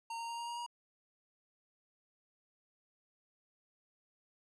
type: tone with pitch steps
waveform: square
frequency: 920 / 926.4 / 932.8 / 939.3 / 945.9 / 952.4 Hz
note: A#5 / A#5 / A#5 / A#5 / A#5 / A#5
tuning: -23 / -11 / +1 / +13 / +25 / +37 cents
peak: -40 dBFS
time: 0.1-0.664 s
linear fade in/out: 5 ms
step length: 94 ms
effects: resampled to 22050 Hz